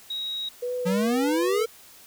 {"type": "tone", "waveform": "sine", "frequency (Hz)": 3807, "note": "A#7", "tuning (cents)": 36, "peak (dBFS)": -28, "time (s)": [0.1, 0.49], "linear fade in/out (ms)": 5}
{"type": "tone with vibrato", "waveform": "sine", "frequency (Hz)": 485.9, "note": "B4", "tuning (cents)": -28, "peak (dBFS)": -26, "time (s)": [0.62, 1.66], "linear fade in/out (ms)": 10, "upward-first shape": "sine", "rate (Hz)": 1.7, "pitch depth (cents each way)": 43}
{"type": "exponential sweep", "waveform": "square", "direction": "up", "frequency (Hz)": [176.6, 458.5], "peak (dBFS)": -23, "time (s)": [0.85, 1.66], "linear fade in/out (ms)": 20}
{"effects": ["white hiss -50 dBFS RMS until 2.06 s"]}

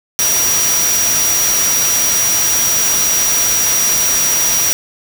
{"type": "tone in noise", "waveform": "sine", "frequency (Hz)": 5770, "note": "F#8", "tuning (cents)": -44, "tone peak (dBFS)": -13, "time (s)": [0.19, 4.73], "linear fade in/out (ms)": 0, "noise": "white", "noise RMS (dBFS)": -17, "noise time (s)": [0.19, 4.73], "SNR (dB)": 1, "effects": []}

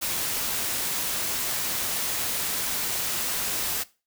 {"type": "noise", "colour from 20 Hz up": "white", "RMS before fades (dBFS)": -28, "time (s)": [0.01, 3.84], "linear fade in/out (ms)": 20, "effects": ["noise-tail reverb RT60 0.3 s tail -19 dB re dry"]}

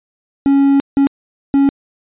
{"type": "tone bursts at uneven times", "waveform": "triangle", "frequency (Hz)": 277.2, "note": "C#4", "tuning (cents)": 0, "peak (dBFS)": -6, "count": 3, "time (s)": [[0.46, 0.8], [0.97, 1.07], [1.54, 1.69]], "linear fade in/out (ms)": 0, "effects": ["resampled to 8000 Hz"]}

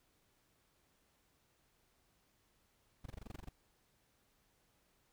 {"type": "noise bursts", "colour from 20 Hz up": "brown", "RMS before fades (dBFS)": -45, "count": 11, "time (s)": [3.04, 3.49], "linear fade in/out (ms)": 5, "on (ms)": 20, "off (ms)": 23, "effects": ["pink hiss -75 dBFS RMS until 5.12 s"]}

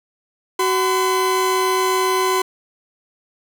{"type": "tone pair together", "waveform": "40% pulse", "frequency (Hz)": [374.8, 1017], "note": ["F#4", "C6"], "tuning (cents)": [22, -50], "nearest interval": "octave + perfect fourth", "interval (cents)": 1728, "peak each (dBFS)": -18, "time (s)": [0.59, 2.42], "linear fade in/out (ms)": 5, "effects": []}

